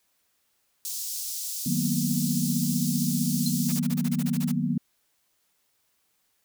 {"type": "high-pass noise", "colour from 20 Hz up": "pink", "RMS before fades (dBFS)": -33, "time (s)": [0.85, 3.79], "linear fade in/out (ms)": 0, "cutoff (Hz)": 5000, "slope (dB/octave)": 24}
{"type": "chord", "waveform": "sine", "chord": "B major seventh", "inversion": "first", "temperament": "just", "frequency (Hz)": [154.34, 185.21, 231.5, 246.9], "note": ["D#3", "F#3", "A#3", "B3"], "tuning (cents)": [-14, 2, -12, 0], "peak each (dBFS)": -29, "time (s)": [1.66, 4.78], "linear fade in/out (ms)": 5}
{"type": "tone with exponential decay", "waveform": "sine", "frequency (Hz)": 4136, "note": "C8", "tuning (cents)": -21, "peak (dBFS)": -26, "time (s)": [3.46, 3.55], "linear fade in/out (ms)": 2, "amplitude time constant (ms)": 18}
{"type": "noise bursts", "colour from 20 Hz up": "white", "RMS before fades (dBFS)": -37, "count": 12, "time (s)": [3.68, 4.519], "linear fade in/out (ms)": 10, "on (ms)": 47, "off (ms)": 25}
{"effects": ["white hiss -71 dBFS RMS until 6.44 s"]}